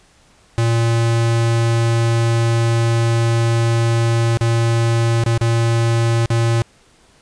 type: tone with dropouts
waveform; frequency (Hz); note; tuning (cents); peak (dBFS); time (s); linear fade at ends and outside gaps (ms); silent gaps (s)
square; 115.8; A#2; -11; -14; 0.58-6.62; 0; 4.372-4.41 / 5.238-5.262 / 5.377-5.412 / 6.258-6.303
effects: pink hiss -52 dBFS RMS until 7.21 s + resampled to 22050 Hz